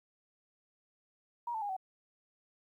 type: tone with pitch steps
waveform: sine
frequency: 950 / 881.3 / 817.5 / 758.4 Hz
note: A#5 / A5 / G#5 / F#5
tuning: +33 / +3 / -28 / +43 cents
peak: -34 dBFS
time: 1.47-1.766 s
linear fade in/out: 5 ms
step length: 74 ms
effects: 12-bit